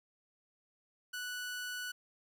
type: tone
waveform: sawtooth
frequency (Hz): 1480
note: F#6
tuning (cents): 0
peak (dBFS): -35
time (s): 1.13-1.92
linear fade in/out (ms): 10
effects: none